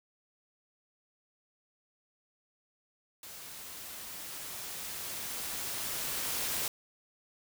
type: noise with level ramp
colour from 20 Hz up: white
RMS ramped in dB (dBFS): -47 to -33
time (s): 3.23-6.68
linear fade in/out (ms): 2
effects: none